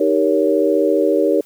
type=chord; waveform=sine; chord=Eb dominant seventh; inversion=none; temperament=equal with one note detuned; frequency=311.1 / 392 / 466.2 / 559.2 Hz; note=Eb4 / G4 / Bb4 / Db5; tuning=0 / 0 / 0 / +15 cents; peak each=-18 dBFS; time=0-1.41 s; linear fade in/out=5 ms; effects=white hiss -50 dBFS RMS until 1.45 s